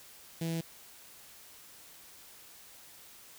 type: tone with notch filter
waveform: sawtooth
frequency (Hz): 164.81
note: E3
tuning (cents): 0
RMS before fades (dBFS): -34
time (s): 0.41-0.61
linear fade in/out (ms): 5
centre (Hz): 1200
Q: 0.63
effects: white hiss -54 dBFS RMS until 3.38 s